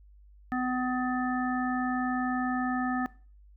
harmonic tone, 252.3 Hz, B3, 37 cents sharp, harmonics 1 / 3 / 5 / 7, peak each -29 / -34 / -36 / -37 dBFS, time 0.52-3.06 s, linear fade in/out 0 ms, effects noise-tail reverb RT60 0.4 s tail -20 dB re dry + added 50 Hz sine -52 dBFS peak until 3.56 s

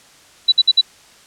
sine tone bursts, 3951 Hz, B7, in tune, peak -7 dBFS, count 4, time 0.48-0.813 s, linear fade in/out 10 ms, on 42 ms, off 55 ms, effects white hiss -47 dBFS RMS until 1.26 s + low-pass 8000 Hz 12 dB/octave

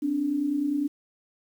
sine tone pair together, 261 / 290.9 Hz, C4 / D4, -4 / -16 cents, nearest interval major second, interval 188 cents, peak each -31 / -24 dBFS, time 0.02-0.88 s, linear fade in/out 10 ms, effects 9-bit

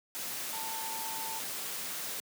sine tone in noise, 893 Hz, A5, 25 cents sharp, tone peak -40 dBFS, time 0.53-1.39 s, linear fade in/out 0 ms, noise white, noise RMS -38 dBFS, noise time 0.15-2.2 s, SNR -5 dB, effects high-pass 150 Hz 12 dB/octave

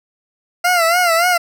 20% pulse tone with vibrato, 690 Hz, F5, 21 cents flat, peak -7 dBFS, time 0.64-1.38 s, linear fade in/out 10 ms, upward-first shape sine, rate 3.5 Hz, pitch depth 93 cents each way, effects none

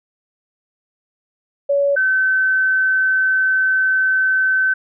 sine tone pair in turn, 564 / 1531.1 Hz, C#5 / G6, +30 / -41 cents, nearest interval octave + perfect fourth, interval 1729 cents, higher second, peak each -13 dBFS, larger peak neither, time 1.69-1.96 / 1.96-4.74 s, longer second, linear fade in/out 10 ms, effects none

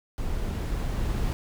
brown noise with level ramp, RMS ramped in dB -30 to -26 dBFS, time 0.18-1.33 s, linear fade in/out 0 ms, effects none

